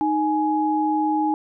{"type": "tone pair together", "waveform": "sine", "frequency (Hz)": [309.6, 837], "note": ["D#4", "G#5"], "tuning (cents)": [-9, 13], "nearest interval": "octave + perfect fourth", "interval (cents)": 1722, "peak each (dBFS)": -21, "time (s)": [0.01, 1.34], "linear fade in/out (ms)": 0, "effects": []}